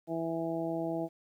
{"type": "harmonic tone", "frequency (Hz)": 164.81, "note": "E3", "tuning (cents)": 0, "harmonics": [1, 2, 3, 4, 5], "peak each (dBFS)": [-40, -34, -41, -36, -43], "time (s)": [0.07, 1.09], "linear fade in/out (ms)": 50, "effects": ["11-bit"]}